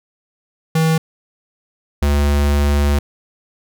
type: tone pair in turn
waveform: square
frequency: 160.6 / 72.04 Hz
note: E3 / D2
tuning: -45 / -33 cents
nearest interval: octave + major second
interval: 1388 cents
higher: first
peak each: -13 dBFS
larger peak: neither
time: 0.75-0.98 / 2.02-2.99 s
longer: second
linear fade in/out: 5 ms
effects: none